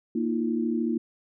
sine chord, Bb suspended fourth, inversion none, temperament equal with one note detuned, 233.1 / 311.1 / 344.2 Hz, Bb3 / Eb4 / F4, 0 / 0 / -25 cents, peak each -26 / -30 / -30 dBFS, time 0.15-0.98 s, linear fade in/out 5 ms, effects none

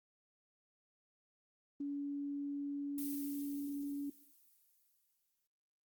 sine tone, 284.3 Hz, C#4, 44 cents sharp, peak -37 dBFS, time 1.8-4.1 s, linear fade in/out 5 ms
violet noise with exponential decay, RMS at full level -44 dBFS, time 2.98-5.47 s, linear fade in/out 1 ms, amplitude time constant 540 ms
effects noise-tail reverb RT60 0.6 s tail -20 dB re dry + Opus 24 kbps

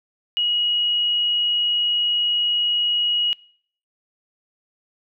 sine tone, 2900 Hz, F#7, 35 cents flat, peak -18 dBFS, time 0.37-3.33 s, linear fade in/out 0 ms, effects noise-tail reverb RT60 0.6 s tail -25 dB re dry

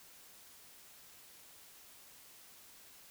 silence, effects white hiss -58 dBFS RMS until 3.1 s

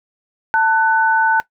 sine tone pair together, 890 / 1495.8 Hz, A5 / F#6, +20 / +18 cents, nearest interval major sixth, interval 898 cents, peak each -14 dBFS, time 0.54-1.4 s, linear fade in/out 0 ms, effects noise-tail reverb RT60 0.1 s tail -18 dB re dry

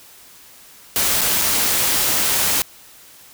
white noise with dropouts, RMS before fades -18 dBFS, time 0.96-2.62 s, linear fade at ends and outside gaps 0 ms, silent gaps 1.21-1.215 / 1.415-1.419 s, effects white hiss -45 dBFS RMS until 3.33 s

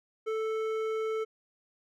triangle tone with hard clipping, 440 Hz, A4, in tune, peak -31 dBFS, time 0.26-1.25 s, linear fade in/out 20 ms, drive 14 dB, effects none

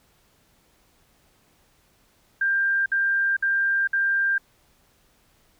sine tone bursts, 1590 Hz, G6, 24 cents sharp, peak -19 dBFS, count 4, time 2.41-4.381 s, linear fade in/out 5 ms, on 450 ms, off 57 ms, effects pink hiss -62 dBFS RMS until 5.59 s

